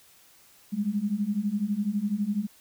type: beating tone pair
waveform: sine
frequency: 198.7 / 210.7 Hz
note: G3 / G#3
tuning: +24 / +25 cents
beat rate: 12 Hz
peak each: -29 / -27 dBFS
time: 0.72-2.47 s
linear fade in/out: 20 ms
effects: white hiss -57 dBFS RMS until 2.6 s